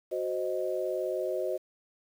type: chord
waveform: sine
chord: C diminished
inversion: second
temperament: equal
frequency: 370 / 523.3 / 622.3 Hz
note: Gb4 / C5 / Eb5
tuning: 0 / 0 / 0 cents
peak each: -33 dBFS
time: 0.11-1.58 s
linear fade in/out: 20 ms
effects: 9-bit